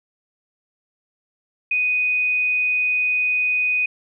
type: tone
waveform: sine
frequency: 2490 Hz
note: D#7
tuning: 1 cent sharp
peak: -17 dBFS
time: 1.71-3.86 s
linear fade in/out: 5 ms
effects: none